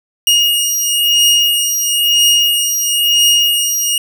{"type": "beating tone pair", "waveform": "sawtooth", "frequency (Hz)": [2862, 2863], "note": ["F7", "F7"], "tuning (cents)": [42, 42], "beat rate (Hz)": 1, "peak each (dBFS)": -10, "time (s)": [0.27, 3.98], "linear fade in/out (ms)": 2, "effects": []}